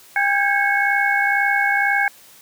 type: tone cluster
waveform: sine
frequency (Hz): 801 / 1587 / 1649 / 2201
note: G5 / G6 / G#6 / C#7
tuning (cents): +37 / +21 / -13 / -13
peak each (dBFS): -21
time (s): 0.16-2.08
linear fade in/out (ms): 2
effects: white hiss -47 dBFS RMS until 2.41 s + high-pass 100 Hz 12 dB/octave